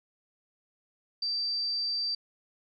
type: tone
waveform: sine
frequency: 4668 Hz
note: D8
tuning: 11 cents flat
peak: -28 dBFS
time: 1.22-2.15 s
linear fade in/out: 5 ms
effects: none